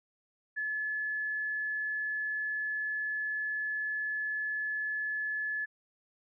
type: tone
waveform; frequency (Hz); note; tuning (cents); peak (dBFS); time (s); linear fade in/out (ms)
sine; 1718; A6; -42; -31; 0.56-5.66; 20
effects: none